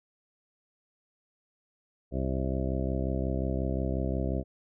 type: harmonic tone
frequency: 65.6 Hz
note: C2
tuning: 5 cents sharp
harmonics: 1 / 2 / 3 / 4 / 5 / 6 / 8 / 9 / 10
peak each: -31 / -34 / -36 / -37 / -38 / -39 / -40 / -41 / -41 dBFS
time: 2.11-4.44 s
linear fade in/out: 50 ms
effects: none